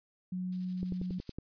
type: tone with pitch glide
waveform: sine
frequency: 182.9 to 181.74 Hz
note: F#3 to F#3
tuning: -20 to -31 cents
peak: -33 dBFS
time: 0.32-1.19 s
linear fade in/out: 5 ms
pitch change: -11 cents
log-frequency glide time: 0.7-1.03 s
type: noise with tremolo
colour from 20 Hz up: violet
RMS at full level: -46 dBFS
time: 0.52-1.32 s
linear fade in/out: 5 ms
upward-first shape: square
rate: 12 Hz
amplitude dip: 55%
type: click train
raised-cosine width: 3 ms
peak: -26 dBFS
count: 7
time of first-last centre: 0.83-1.386 s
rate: 10.8 Hz
effects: resampled to 11025 Hz